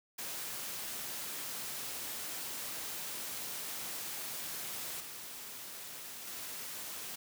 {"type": "noise with level steps", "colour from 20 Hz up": "white", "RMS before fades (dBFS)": [-41, -46, -43], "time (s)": [0.18, 7.16], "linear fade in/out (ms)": 10, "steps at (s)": [5, 6.27], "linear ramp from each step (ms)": 5, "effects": ["high-pass 100 Hz 12 dB/octave"]}